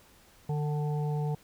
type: harmonic tone with a mistuned harmonic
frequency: 149.2 Hz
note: D3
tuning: 28 cents sharp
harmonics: 1 / 3 / 5 / 6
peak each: -28 / -38 / -42 / -44 dBFS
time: 0.49-1.35 s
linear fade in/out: 5 ms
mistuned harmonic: 6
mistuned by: -33 cents
effects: pink hiss -59 dBFS RMS until 1.43 s